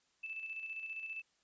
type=tone with tremolo; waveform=sine; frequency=2635 Hz; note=E7; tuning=1 cent flat; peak=-39 dBFS; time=0.23-1.22 s; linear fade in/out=10 ms; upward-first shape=square; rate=15 Hz; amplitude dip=45%; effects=white hiss -75 dBFS RMS until 1.43 s + resampled to 16000 Hz